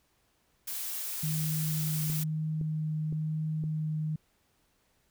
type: noise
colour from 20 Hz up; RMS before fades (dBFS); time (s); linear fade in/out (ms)
blue; -36; 0.67-2.24; 10
type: tone with vibrato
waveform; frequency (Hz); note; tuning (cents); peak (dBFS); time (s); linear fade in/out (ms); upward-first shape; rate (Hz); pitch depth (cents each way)
sine; 155.56; D#3; 0; -29; 1.23-4.16; 5; triangle; 1; 9
type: click train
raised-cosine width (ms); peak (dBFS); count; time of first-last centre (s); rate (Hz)
3; -29; 4; 2.1-3.638; 1.95
effects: pink hiss -71 dBFS RMS until 5.1 s